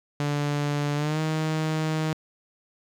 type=tone with pitch glide; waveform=sawtooth; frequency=145.6 to 156.95 Hz; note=D3 to D#3; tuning=-15 to +15 cents; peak=-20 dBFS; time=0.2-2.13 s; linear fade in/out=0 ms; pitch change=+130 cents; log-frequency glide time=0.95-1.2 s; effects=low-pass 7000 Hz 12 dB/octave + 9-bit